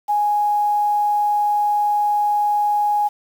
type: tone with quantisation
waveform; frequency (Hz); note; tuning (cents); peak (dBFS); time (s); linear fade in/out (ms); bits
sine; 830.6; G#5; 0; -15; 0.08-3.09; 20; 7
effects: none